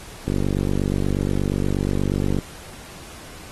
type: click train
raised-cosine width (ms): 3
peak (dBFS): -9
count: 103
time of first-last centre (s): 0.28-2.387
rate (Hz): 48.4
effects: pink hiss -41 dBFS RMS until 3.51 s + AAC 32 kbps